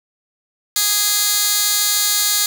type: tone with high-pass filter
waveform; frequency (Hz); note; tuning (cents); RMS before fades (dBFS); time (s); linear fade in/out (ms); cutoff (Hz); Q
15% pulse; 413.3; G#4; -8; -17; 0.76-2.46; 2; 4700; 0.74
effects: none